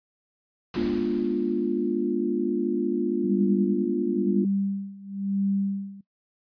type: noise with exponential decay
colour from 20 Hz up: pink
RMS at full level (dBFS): -35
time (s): 0.74-2.12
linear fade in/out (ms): 1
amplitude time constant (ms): 300
type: chord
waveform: sine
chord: G# diminished seventh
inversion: none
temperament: equal with one note detuned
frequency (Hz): 207.7 / 242.4 / 293.7 / 349.2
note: G#3 / B3 / D4 / F4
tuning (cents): 0 / -32 / 0 / 0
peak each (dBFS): -30 / -28 / -29 / -26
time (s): 0.76-4.45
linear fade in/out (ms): 5
type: tone with tremolo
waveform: sine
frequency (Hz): 197.3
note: G3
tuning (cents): +11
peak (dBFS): -21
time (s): 3.24-6.01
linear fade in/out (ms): 5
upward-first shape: sine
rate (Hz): 1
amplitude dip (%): 90
effects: noise-tail reverb RT60 0.1 s tail -20 dB re dry + resampled to 11025 Hz